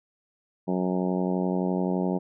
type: harmonic tone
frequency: 91.7 Hz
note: F#2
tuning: 15 cents flat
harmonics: 2 / 3 / 4 / 5 / 6 / 7 / 8 / 9 / 10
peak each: -26 / -31 / -31 / -35 / -36 / -36 / -42 / -38 / -42 dBFS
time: 0.67-2.19 s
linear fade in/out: 20 ms
effects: none